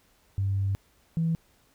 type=tone pair in turn; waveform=sine; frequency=98 / 164.15 Hz; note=G2 / E3; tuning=0 / -7 cents; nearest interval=major sixth; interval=893 cents; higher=second; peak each=-23 / -22 dBFS; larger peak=second; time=0.38-0.75 / 1.17-1.35 s; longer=first; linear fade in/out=0 ms; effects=tanh soft clip ceiling -18 dBFS + pink hiss -64 dBFS RMS until 1.74 s